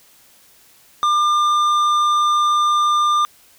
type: tone with tanh clipping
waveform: sine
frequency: 1199 Hz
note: D6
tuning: 36 cents sharp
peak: -15 dBFS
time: 1.03-3.25 s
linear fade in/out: 0 ms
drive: 10 dB
effects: white hiss -51 dBFS RMS until 3.58 s